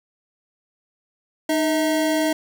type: tone pair together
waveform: square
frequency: 307.4 / 641 Hz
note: D#4 / E5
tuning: -21 / -49 cents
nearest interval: octave + minor second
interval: 1272 cents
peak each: -21 / -23 dBFS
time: 1.49-2.33 s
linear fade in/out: 5 ms
effects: none